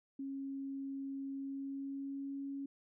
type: tone with pitch glide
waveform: sine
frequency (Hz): 273.1 to 276.8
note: C#4 to C#4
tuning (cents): -26 to -2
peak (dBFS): -39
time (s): 0.19-2.66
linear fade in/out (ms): 5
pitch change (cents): +24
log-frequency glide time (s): 1.34-2.41
effects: none